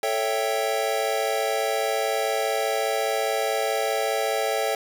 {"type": "chord", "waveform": "square", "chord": "A dominant seventh", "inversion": "none", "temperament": "equal", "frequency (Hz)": [440, 554.4, 659.3, 784], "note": ["A4", "C#5", "E5", "G5"], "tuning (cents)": [0, 0, 0, 0], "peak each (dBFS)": -29, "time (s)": [0.03, 4.75], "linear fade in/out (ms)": 2, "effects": []}